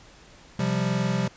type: chord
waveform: square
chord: C suspended fourth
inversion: none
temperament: equal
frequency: 130.81 / 174.61 / 196 Hz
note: C3 / F3 / G3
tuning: 0 / 0 / 0 cents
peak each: -28 dBFS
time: 0.59-1.28 s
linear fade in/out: 5 ms
effects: pink hiss -51 dBFS RMS until 1.36 s + resampled to 16000 Hz